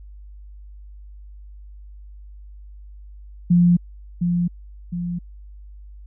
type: tone with echo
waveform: sine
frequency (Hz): 174.61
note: F3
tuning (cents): 0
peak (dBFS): -11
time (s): 3.5-3.77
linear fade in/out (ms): 10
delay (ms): 710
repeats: 2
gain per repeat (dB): -6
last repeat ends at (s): 5.19
effects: added 50 Hz sine -38 dBFS peak until 6.06 s